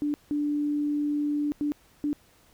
sine tone bursts at uneven times, 293.7 Hz, D4, in tune, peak -24 dBFS, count 4, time 0.02-0.14 / 0.31-1.52 / 1.61-1.72 / 2.04-2.13 s, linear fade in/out 0 ms, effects pink hiss -60 dBFS RMS until 2.53 s

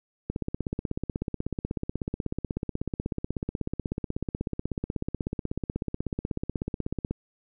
click train, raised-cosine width 3 ms, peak -16 dBFS, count 112, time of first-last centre 0.3-7.11 s, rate 16.3 Hz, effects none

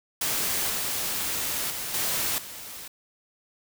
white noise with level steps, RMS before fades -27 / -29 / -33 / -27 / -40 dBFS, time 0.21-2.88 s, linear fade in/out 5 ms, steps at 0.7 / 1.7 / 1.94 / 2.38 s, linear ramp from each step 2 ms, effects none

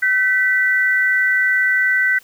sine tone pair together, 1525.2 / 1968 Hz, G6 / B6, -48 / -7 cents, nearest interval major third, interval 441 cents, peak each -16 dBFS, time 0.02-2.19 s, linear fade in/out 10 ms, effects white hiss -49 dBFS RMS until 2.23 s

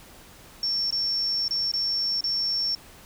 sine tone with dropouts, 5450 Hz, F8, 43 cents flat, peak -23 dBFS, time 0.63-2.75 s, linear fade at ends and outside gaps 2 ms, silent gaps 0.906-0.925 / 1.481-1.508 / 1.716-1.737 / 2.208-2.24 s, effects pink hiss -49 dBFS RMS until 3.05 s

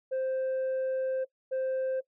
sine tone pair in turn, 523.3 / 523.3 Hz, C5 / C5, 0 / 0 cents, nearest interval unison, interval 0 cents, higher neither, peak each -25 dBFS, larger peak neither, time 0.11-1.25 / 1.51-2.01 s, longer first, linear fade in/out 20 ms, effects noise-tail reverb RT60 0.1 s tail -20 dB re dry + tanh soft clip ceiling -27 dBFS

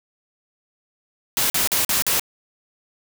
white noise bursts, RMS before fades -20 dBFS, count 5, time 1.37-2.196 s, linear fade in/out 0 ms, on 130 ms, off 44 ms, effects none

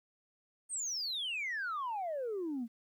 sine exponential sweep, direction down, 8860 to 220 Hz, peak -33 dBFS, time 0.69-2.68 s, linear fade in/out 50 ms, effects tanh soft clip ceiling -32 dBFS + 12-bit

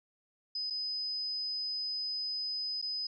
sine tone with dropouts, 5020 Hz, D#8, 15 cents sharp, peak -33 dBFS, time 0.55-3.07 s, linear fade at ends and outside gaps 5 ms, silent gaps 0.701-0.705 / 2.816-2.824 s, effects none

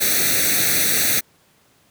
white noise with comb filter, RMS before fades -18 dBFS, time 0-1.21 s, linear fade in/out 20 ms, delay 0.49 ms, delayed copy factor +0.85, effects pink hiss -57 dBFS RMS until 1.9 s + high-pass 100 Hz 12 dB/octave

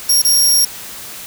20% pulse tone with dropouts, 5588 Hz, F8, in tune, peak -4 dBFS, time 0.09-0.65 s, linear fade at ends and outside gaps 5 ms, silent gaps 0.219-0.248 s, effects white hiss -31 dBFS RMS until 1.26 s

